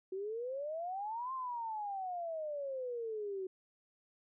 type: exponential two-way sweep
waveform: sine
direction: up then down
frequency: 370 to 1064 to 370 Hz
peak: -37 dBFS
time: 0.12-3.47 s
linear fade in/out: 5 ms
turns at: 1.33 s
effects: none